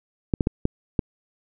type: clicks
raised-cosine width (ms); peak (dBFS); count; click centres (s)
3; -7; 5; 0.338 / 0.408 / 0.471 / 0.654 / 0.992
effects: none